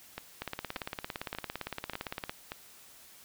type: two click trains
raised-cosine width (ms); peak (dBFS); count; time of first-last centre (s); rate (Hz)
0.3; -21 / -19; 5 / 34; 0.18-2.519 / 0.42-2.295; 1.71 / 17.6
effects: white hiss -55 dBFS RMS until 3.24 s